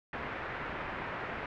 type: low-pass noise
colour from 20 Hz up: white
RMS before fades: -39 dBFS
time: 0.13-1.46 s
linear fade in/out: 2 ms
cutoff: 2000 Hz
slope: 24 dB/octave
effects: none